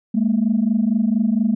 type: tone pair together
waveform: sine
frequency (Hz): 207.7 / 232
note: G#3 / A#3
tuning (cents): 0 / -8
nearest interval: major second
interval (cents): 192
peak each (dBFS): -17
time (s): 0.14-1.55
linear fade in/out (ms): 10
effects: tanh soft clip ceiling -9 dBFS